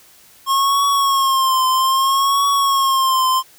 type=tone with vibrato; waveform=square; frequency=1078 Hz; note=C#6; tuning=49 cents flat; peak=-14 dBFS; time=0.46-3.43 s; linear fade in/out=50 ms; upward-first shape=triangle; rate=0.62 Hz; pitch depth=74 cents each way; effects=white hiss -48 dBFS RMS until 3.58 s